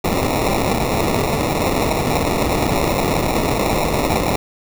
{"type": "noise with sample-and-hold", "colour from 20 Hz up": "white", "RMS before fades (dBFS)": -18, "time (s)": [0.04, 4.36], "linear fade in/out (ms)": 5, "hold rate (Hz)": 1575, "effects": []}